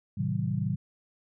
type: chord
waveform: sine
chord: A diminished seventh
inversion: none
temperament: just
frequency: 110 / 132 / 158.4 / 190.08 Hz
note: A2 / C3 / Eb3 / Gb3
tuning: 0 / +16 / +31 / +47 cents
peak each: -32 dBFS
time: 0.17-0.76 s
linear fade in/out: 10 ms
effects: none